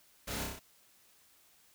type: noise with echo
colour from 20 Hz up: pink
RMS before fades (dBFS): -40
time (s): 0.27-0.44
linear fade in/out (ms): 10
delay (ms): 31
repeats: 5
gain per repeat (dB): -2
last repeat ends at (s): 0.595
effects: white hiss -65 dBFS RMS until 1.74 s